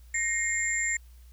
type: tone cluster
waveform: sine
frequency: 1862 / 2133 / 7300 Hz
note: A#6 / C7 / A#8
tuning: -2 / +33 / -37 cents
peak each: -30 dBFS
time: 0.14-0.97 s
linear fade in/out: 5 ms
effects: added 60 Hz sine -48 dBFS peak until 1.32 s + white hiss -64 dBFS RMS until 1.32 s